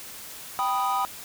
triangle chord, G augmented, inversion none, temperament equal, 784 / 987.8 / 1244.5 Hz, G5 / B5 / D#6, 0 / 0 / 0 cents, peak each -25 dBFS, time 0.59-1.05 s, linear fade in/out 0 ms, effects tanh soft clip ceiling -13 dBFS + white hiss -41 dBFS RMS until 1.24 s

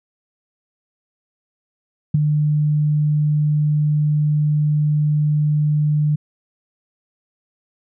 sine tone with ADSR envelope, 150 Hz, D3, 37 cents sharp, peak -8 dBFS, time 2.14-6.16 s, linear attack 8 ms, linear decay 11 ms, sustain -6 dB, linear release 10 ms, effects none

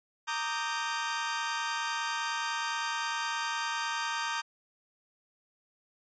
sawtooth chord, Eb major seventh, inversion second, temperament equal with one note detuned, 924.3 / 1174.7 / 1244.5 / 1568 Hz, Bb5 / D6 / Eb6 / G6, -15 / 0 / 0 / 0 cents, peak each -31 / -35 / -35 / -32 dBFS, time 0.27-4.42 s, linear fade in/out 20 ms, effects resampled to 16000 Hz

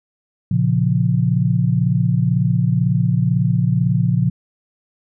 sine chord, Bb minor, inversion none, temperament equal, 116.54 / 138.59 / 174.61 Hz, Bb2 / Db3 / F3, 0 / 0 / 0 cents, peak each -18 dBFS, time 0.51-4.3 s, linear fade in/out 5 ms, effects none

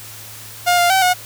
sawtooth tone with pitch steps, 709 / 700 / 765 / 726 Hz, F5 / F5 / G5 / F#5, +26 / +4 / -42 / -33 cents, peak -8 dBFS, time 0.66-1.14 s, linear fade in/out 20 ms, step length 120 ms, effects added 108 Hz sine -42 dBFS peak until 1.25 s + white hiss -36 dBFS RMS until 1.25 s

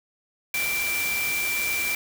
sine tone in noise, 2349 Hz, D7, in tune, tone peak -25 dBFS, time 0.54-1.95 s, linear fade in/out 2 ms, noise white, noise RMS -30 dBFS, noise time 0.54-1.95 s, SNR +2 dB, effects none

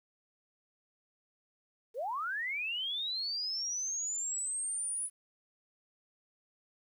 sine linear sweep, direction up, 417 to 10000 Hz, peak -33 dBFS, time 1.94-5.1 s, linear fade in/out 50 ms, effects 11-bit

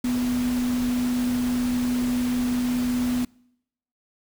sine tone in noise, 246.9 Hz, B3, in tune, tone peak -21 dBFS, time 0.04-3.25 s, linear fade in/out 5 ms, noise pink, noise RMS -35 dBFS, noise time 0.04-3.25 s, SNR +11 dB, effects noise-tail reverb RT60 0.8 s tail -26 dB re dry

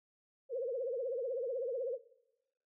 sine tone with vibrato, 500 Hz, B4, 21 cents sharp, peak -34 dBFS, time 0.49-1.99 s, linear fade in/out 50 ms, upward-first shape triangle, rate 16 Hz, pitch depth 200 cents each way, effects noise-tail reverb RT60 1.0 s tail -20 dB re dry

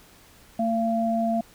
sine tone pair together, 225.8 / 683 Hz, A3 / F5, +45 / -39 cents, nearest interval octave + perfect fifth, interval 1916 cents, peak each -24 dBFS, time 0.59-1.41 s, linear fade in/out 5 ms, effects pink hiss -53 dBFS RMS until 1.54 s

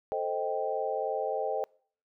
sine chord, A half-diminished seventh, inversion none, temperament equal, 440 / 523.3 / 622.3 / 784 Hz, A4 / C5 / Eb5 / G5, 0 / 0 / 0 / 0 cents, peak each -34 dBFS, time 0.12-1.64 s, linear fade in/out 0 ms, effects noise-tail reverb RT60 0.5 s tail -25 dB re dry

